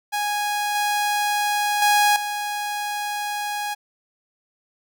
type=tone with level steps; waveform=sawtooth; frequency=828 Hz; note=G#5; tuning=5 cents flat; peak=-18 / -16 / -11 / -21 dBFS; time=0.12-3.75 s; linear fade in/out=20 ms; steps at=0.75 / 1.82 / 2.16 s; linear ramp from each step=2 ms; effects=none